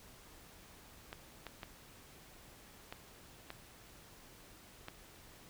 clicks, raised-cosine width 0.3 ms, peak -28 dBFS, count 6, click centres 1.129 / 1.467 / 1.632 / 2.925 / 3.504 / 4.884 s, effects pink hiss -58 dBFS RMS until 5.49 s

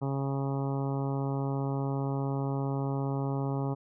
harmonic tone, 137.3 Hz, C#3, 16 cents flat, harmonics 1 / 2 / 3 / 4 / 5 / 6 / 7 / 8 / 9, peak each -30 / -35 / -38 / -42 / -44 / -42 / -45 / -48 / -49 dBFS, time 0.01-3.75 s, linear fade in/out 20 ms, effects none

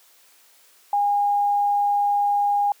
sine tone, 815 Hz, G#5, 33 cents flat, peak -17 dBFS, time 0.93-2.72 s, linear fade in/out 2 ms, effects white hiss -55 dBFS RMS until 2.8 s + high-pass 400 Hz 12 dB/octave

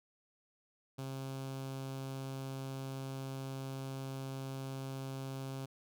sawtooth tone with notch filter, 134.2 Hz, C3, 44 cents sharp, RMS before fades -42 dBFS, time 0.98-5.66 s, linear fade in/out 10 ms, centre 1900 Hz, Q 2, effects none

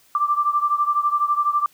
sine beating tone pair, 1174.7 / 1186.7 Hz, D6 / D6, 0 / +18 cents, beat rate 12 Hz, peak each -19 / -22 dBFS, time 0.15-1.66 s, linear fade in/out 2 ms, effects white hiss -56 dBFS RMS until 1.73 s

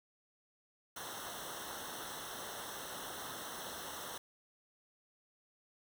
pink noise with comb filter, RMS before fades -45 dBFS, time 0.96-4.18 s, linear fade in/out 5 ms, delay 0.42 ms, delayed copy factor -0.95, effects none

